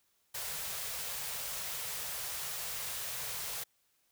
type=band-stop noise; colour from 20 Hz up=white; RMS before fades=-39 dBFS; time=0.34-3.64 s; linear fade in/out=10 ms; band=180 to 410 Hz; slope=48 dB/octave; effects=white hiss -74 dBFS RMS until 4.11 s